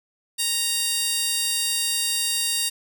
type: tone with high-pass filter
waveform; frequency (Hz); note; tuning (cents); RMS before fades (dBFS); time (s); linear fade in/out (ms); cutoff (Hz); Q
15% pulse; 932.3; A#5; 0; -24; 0.38-2.7; 20; 5500; 1.4
effects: none